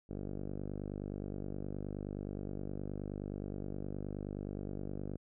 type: tone with low-pass filter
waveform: 5% pulse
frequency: 49.55 Hz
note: G1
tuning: 19 cents sharp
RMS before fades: -41 dBFS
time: 0.09-5.17 s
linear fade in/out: 10 ms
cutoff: 380 Hz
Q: 0.65
effects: none